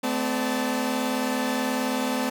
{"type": "tone cluster", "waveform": "sawtooth", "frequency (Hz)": [216.7, 255.3, 585, 878], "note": ["A3", "C4", "D5", "A5"], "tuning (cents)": [-26, -42, -7, -4], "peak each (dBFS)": [-27, -22, -30, -29], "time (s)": [0.03, 2.3], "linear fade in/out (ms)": 10, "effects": []}